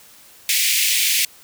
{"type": "high-pass noise", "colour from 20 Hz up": "pink", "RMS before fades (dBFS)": -18, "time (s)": [0.49, 1.25], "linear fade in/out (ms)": 2, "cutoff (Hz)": 2100, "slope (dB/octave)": 48, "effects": ["white hiss -47 dBFS RMS until 1.43 s"]}